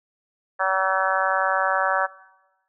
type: harmonic tone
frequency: 190.1 Hz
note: F#3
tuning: 47 cents sharp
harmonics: 3 / 4 / 5 / 6 / 7 / 8 / 9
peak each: -27 / -27 / -27 / -27 / -27 / -27 / -27 dBFS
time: 0.59-2.07 s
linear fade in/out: 20 ms
effects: noise-tail reverb RT60 1.0 s tail -20 dB re dry